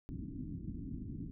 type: low-pass noise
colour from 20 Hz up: white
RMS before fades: -43 dBFS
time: 0.09-1.31 s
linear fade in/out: 0 ms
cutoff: 290 Hz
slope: 48 dB/octave
effects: none